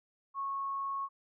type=tone; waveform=sine; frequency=1099 Hz; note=C#6; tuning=15 cents flat; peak=-33 dBFS; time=0.34-1.09 s; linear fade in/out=50 ms; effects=none